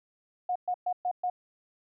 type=tone bursts; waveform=sine; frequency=723 Hz; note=F#5; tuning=40 cents flat; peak=-26 dBFS; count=5; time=0.49-1.3 s; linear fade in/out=5 ms; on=66 ms; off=120 ms; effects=none